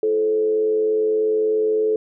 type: tone with frequency modulation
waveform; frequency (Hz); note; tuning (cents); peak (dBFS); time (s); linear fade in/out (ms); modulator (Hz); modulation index
sine; 433.1; A4; -27; -16; 0.03-1.96; 2; 96.7; 0.38
effects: none